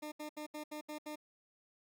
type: tone bursts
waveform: 20% pulse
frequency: 302 Hz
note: D4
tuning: 48 cents sharp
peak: -37 dBFS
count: 7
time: 0.02-1.158 s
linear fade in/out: 10 ms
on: 100 ms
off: 73 ms
effects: none